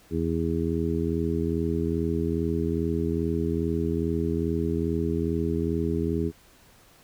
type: harmonic tone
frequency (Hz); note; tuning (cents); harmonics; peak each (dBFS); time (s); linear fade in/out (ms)
82.41; E2; 0; 1 / 2 / 3 / 4 / 5; -30 / -30 / -30 / -30 / -30; 0.1-6.32; 50
effects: pink hiss -56 dBFS RMS until 7.03 s